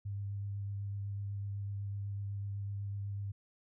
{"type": "tone with vibrato", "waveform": "sine", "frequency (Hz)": 100.3, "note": "G2", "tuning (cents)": 40, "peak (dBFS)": -36, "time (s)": [0.05, 3.32], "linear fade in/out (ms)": 10, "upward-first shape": "sine", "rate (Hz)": 8, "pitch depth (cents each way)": 14, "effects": []}